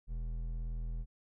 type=tone with hard clipping; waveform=sine; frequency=40.97 Hz; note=E1; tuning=10 cents flat; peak=-37 dBFS; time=0.07-1.06 s; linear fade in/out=50 ms; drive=8 dB; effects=none